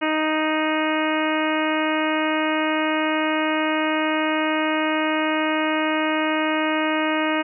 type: harmonic tone with a mistuned harmonic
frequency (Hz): 311.1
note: D#4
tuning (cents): 0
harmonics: 1 / 2 / 3 / 4 / 5 / 6 / 7 / 8 / 9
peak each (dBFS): -23 / -26 / -28 / -29 / -30 / -31 / -31 / -32 / -33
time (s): 0.01-7.43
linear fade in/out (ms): 20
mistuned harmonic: 9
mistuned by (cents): +43
effects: none

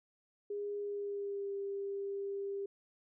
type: tone with pitch glide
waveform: sine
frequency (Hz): 409 to 397.4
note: G#4 to G4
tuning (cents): -26 to +24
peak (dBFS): -36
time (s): 0.5-2.66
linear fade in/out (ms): 5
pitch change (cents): -50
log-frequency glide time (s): 0.8-1.54
effects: none

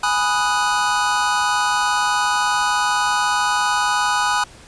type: chord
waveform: square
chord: G# minor seventh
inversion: none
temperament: equal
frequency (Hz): 830.6 / 987.8 / 1244.5 / 1480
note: G#5 / B5 / D#6 / F#6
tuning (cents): 0 / 0 / 0 / 0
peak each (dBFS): -23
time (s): 0.03-4.44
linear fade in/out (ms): 5
effects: pink hiss -44 dBFS RMS until 4.67 s + resampled to 22050 Hz

